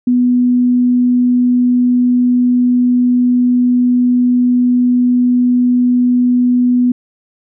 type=tone; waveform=sine; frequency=246.9 Hz; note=B3; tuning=in tune; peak=-8 dBFS; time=0.07-6.92 s; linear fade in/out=5 ms; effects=none